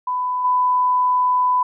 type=tone with level steps; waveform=sine; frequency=999 Hz; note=B5; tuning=20 cents sharp; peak=-19 / -14 dBFS; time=0.07-1.63 s; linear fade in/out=5 ms; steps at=0.44 s; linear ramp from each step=10 ms; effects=none